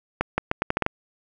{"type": "accelerating click train", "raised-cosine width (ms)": 0.5, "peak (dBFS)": -6, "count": 8, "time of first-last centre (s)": [0.21, 0.864], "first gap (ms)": 170, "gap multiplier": 0.79, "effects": []}